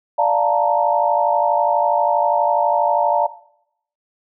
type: chord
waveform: sine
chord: Bb major seventh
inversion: first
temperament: equal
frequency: 587.3 / 698.5 / 880 / 932.3 Hz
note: D5 / F5 / A5 / Bb5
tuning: 0 / 0 / 0 / 0 cents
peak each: -19 dBFS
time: 0.18-3.27 s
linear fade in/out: 10 ms
effects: noise-tail reverb RT60 0.7 s tail -17 dB re dry